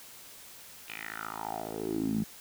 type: tone with band-pass filter sweep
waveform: 10% pulse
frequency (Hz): 54.5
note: A1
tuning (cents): -16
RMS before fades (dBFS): -35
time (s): 0.88-2.24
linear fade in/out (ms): 5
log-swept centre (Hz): 2700 to 190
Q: 5
effects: white hiss -50 dBFS RMS until 2.4 s